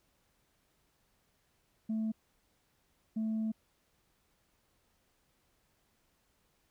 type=tone bursts at uneven times; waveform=sine; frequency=220 Hz; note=A3; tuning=in tune; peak=-29 dBFS; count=2; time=1.89-2.12 / 3.16-3.52 s; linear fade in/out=10 ms; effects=tanh soft clip ceiling -29 dBFS + pink hiss -74 dBFS RMS until 6.7 s